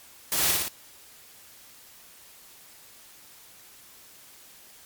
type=noise with echo; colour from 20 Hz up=white; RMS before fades=-26 dBFS; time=0.32-0.51 s; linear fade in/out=0 ms; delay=57 ms; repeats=3; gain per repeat=-2 dB; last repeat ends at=0.681 s; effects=white hiss -51 dBFS RMS until 4.85 s + MP3 96 kbps